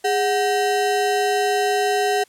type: ring-modulated tone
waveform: square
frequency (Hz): 575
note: D5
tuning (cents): -37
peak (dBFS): -15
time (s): 0.04-2.24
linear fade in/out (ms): 10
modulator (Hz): 163
effects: white hiss -56 dBFS RMS until 2.28 s + low-pass 11000 Hz 12 dB/octave